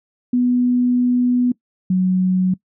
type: tone pair in turn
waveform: sine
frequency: 246.9 / 184.97 Hz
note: B3 / F#3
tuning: 0 / 0 cents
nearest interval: perfect fourth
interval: 500 cents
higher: first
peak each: -13 dBFS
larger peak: neither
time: 0.33-1.52 / 1.9-2.54 s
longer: first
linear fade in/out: 5 ms
effects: noise-tail reverb RT60 0.1 s tail -21 dB re dry